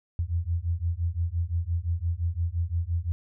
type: beating tone pair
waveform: sine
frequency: 82.41 / 88.21 Hz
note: E2 / F2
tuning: 0 / +18 cents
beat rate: 5.8 Hz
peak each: -28 dBFS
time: 0.19-3.12 s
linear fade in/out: 0 ms
effects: none